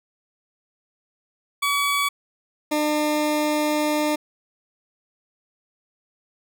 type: tone pair in turn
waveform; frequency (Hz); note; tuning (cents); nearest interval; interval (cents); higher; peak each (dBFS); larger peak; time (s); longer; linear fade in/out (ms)
20% pulse; 1137 / 301.2; C#6 / D4; +44 / +44; octave + major seventh; 2300; first; -15; neither; 1.62-2.09 / 2.71-4.16; second; 10
effects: none